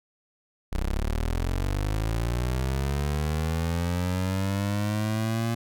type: linear sweep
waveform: 25% pulse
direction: up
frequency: 30.87 to 116.54 Hz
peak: -21 dBFS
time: 0.72-5.55 s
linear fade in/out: 10 ms
effects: none